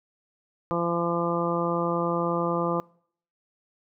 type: harmonic tone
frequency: 170.9 Hz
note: F3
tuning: 37 cents flat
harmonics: 1 / 2 / 3 / 4 / 5 / 6 / 7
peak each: -30 / -30 / -29 / -35 / -35 / -33 / -31 dBFS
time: 0.71-2.8 s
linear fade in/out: 0 ms
effects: noise-tail reverb RT60 0.6 s tail -25 dB re dry